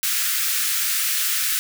white high-pass noise, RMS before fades -22 dBFS, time 0.03-1.59 s, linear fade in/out 0 ms, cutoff 1300 Hz, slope 48 dB/octave, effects none

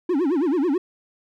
triangle tone with vibrato, 314.3 Hz, D#4, 18 cents sharp, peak -16 dBFS, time 0.09-0.78 s, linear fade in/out 5 ms, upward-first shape sine, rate 9.2 Hz, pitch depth 290 cents each way, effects none

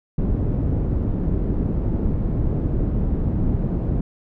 pink low-pass noise, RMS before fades -21 dBFS, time 0.18-4.01 s, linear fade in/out 5 ms, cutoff 280 Hz, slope 12 dB/octave, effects none

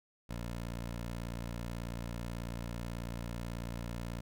15% pulse tone, 58.27 Hz, A#1, in tune, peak -32 dBFS, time 0.29-4.21 s, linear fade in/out 10 ms, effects none

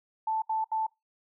sine tone bursts, 880 Hz, A5, in tune, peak -26 dBFS, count 3, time 0.27-0.866 s, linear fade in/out 5 ms, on 150 ms, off 73 ms, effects noise-tail reverb RT60 0.2 s tail -24 dB re dry

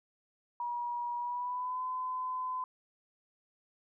sine tone with pitch glide, 960 to 1017.1 Hz, B5 to C6, -49 to -49 cents, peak -33 dBFS, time 0.6-2.64 s, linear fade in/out 2 ms, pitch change +100 cents, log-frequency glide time 1.17-1.82 s, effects none

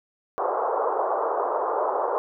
pink band-pass noise, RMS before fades -25 dBFS, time 0.38-2.18 s, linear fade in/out 0 ms, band 410 to 1200 Hz, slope 48 dB/octave, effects none

